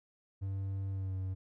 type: tone with pitch glide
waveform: triangle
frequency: 97.1 to 94.28 Hz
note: G2 to F#2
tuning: -16 to +33 cents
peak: -32 dBFS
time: 0.41-1.35 s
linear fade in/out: 20 ms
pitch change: -51 cents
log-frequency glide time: 0.9-1.15 s
effects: none